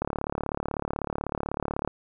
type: click train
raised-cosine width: 1 ms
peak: -14 dBFS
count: 68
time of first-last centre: 0.02-1.876 s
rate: 36.1 Hz
effects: none